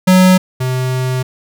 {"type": "tone pair in turn", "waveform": "square", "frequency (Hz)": [185, 128.47], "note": ["F#3", "C3"], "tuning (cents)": [0, -31], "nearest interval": "tritone", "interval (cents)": 631, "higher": "first", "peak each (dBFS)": [-6, -15], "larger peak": "first", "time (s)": [[0.07, 0.38], [0.6, 1.23]], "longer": "second", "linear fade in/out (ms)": 10, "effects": []}